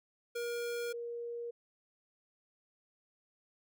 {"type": "tone pair in turn", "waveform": ["square", "sine"], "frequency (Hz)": [474.8, 472.3], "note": ["A#4", "A#4"], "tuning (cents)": [32, 23], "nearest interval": "unison", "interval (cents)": 9, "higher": "first", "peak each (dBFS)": [-36, -38], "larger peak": "first", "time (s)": [[0.35, 0.93], [0.93, 1.51]], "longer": "neither", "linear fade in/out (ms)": 10, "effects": []}